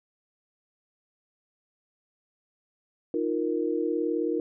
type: chord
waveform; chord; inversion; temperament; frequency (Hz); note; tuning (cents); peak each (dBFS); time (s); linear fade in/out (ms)
sine; Eb suspended second; none; just; 311.1 / 350 / 466.7; Eb4 / F4 / Bb4; 0 / +4 / +2; -29; 3.14-4.4; 2
effects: none